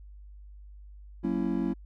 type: chord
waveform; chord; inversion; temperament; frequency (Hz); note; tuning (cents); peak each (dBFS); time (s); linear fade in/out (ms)
triangle; F# dominant seventh; none; just; 185 / 231.2 / 277.5 / 333; F#3 / A#3 / C#4 / E4; 0 / -14 / +2 / +18; -30; 1.23-1.74; 20
effects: added 50 Hz sine -45 dBFS peak until 1.85 s